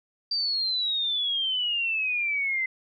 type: exponential sweep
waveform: sine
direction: down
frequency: 4699 to 2047 Hz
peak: -24 dBFS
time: 0.31-2.66 s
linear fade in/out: 5 ms
effects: none